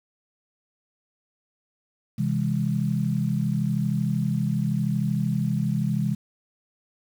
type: chord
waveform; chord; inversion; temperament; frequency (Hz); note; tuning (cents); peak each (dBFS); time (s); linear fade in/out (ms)
sine; C augmented; none; just; 130.81 / 163.52 / 204.4; C3 / E3 / G#3; 0 / -14 / -27; -26; 2.18-6.15; 10
effects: 8-bit